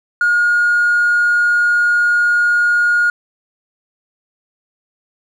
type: tone with hard clipping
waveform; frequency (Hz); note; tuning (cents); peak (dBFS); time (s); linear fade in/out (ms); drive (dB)
sine; 1432; F6; +43; -11; 0.21-3.1; 2; 1
effects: none